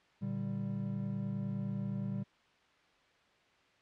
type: chord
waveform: triangle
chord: G minor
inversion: first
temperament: equal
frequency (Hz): 116.54 / 146.83 / 196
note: Bb2 / D3 / G3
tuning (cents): 0 / 0 / 0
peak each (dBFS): -38 / -39 / -35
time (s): 0.21-2.24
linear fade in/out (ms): 20
effects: white hiss -67 dBFS RMS until 3.81 s + low-pass 3000 Hz 12 dB/octave